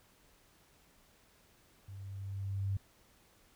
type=tone with level ramp; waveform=sine; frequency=98 Hz; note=G2; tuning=in tune; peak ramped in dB=-45 to -30 dBFS; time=1.88-2.77 s; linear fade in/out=5 ms; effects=pink hiss -66 dBFS RMS until 3.55 s